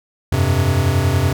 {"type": "chord", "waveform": "square", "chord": "F suspended second", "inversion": "none", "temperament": "equal", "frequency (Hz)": [87.31, 98, 130.81], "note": ["F2", "G2", "C3"], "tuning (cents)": [0, 0, 0], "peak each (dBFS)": -19, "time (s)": [0.32, 1.33], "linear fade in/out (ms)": 5, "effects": []}